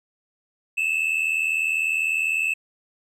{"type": "tone pair together", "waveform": "triangle", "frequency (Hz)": [2584, 2664], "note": ["E7", "E7"], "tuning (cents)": [-35, 18], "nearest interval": "minor second", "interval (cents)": 53, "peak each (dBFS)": -22, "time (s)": [0.77, 2.54], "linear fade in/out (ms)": 10, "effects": ["resampled to 32000 Hz"]}